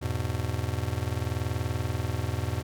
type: chord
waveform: square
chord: E major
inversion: none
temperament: just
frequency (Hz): 82.41 / 103.01 / 123.61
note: E2 / G#2 / B2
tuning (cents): 0 / -14 / +2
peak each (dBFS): -33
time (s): 0.01-2.63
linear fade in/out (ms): 20
effects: none